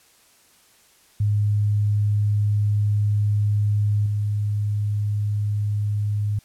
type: tone with level steps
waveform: sine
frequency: 103.9 Hz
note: G#2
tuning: 1 cent sharp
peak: -17 / -20 dBFS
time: 1.2-6.39 s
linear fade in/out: 5 ms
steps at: 4.06 s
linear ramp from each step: 2 ms
effects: white hiss -56 dBFS RMS until 6.44 s + low-pass 12000 Hz 12 dB/octave